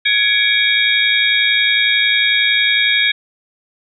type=tone cluster; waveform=sine; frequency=1676 / 2244 / 2355 / 3324 / 3728 Hz; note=G#6 / C#7 / D7 / G#7 / A#7; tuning=+15 / +21 / +4 / +1 / -1 cents; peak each=-18 dBFS; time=0.05-3.12 s; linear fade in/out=10 ms; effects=none